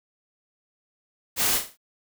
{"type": "noise with echo", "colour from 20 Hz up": "white", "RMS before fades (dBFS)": -23, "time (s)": [1.36, 1.61], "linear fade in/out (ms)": 50, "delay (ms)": 41, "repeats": 4, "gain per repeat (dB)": -8, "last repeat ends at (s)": 1.774, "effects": []}